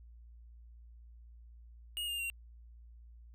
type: tone with pitch steps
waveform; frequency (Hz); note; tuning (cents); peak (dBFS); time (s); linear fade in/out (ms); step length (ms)
square; 2866 / 2810 / 2756; F7 / F7 / F7; +44 / +10 / -24; -36; 1.97-2.3; 0; 110
effects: added 58 Hz sine -52 dBFS peak until 3.34 s